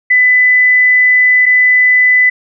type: tone pair in turn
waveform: sine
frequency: 2000 / 2000 Hz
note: B6 / B6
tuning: +21 / +21 cents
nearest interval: unison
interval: 0 cents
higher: neither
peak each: -5 dBFS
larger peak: neither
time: 0.1-1.46 / 1.46-2.3 s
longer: first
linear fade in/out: 10 ms
effects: none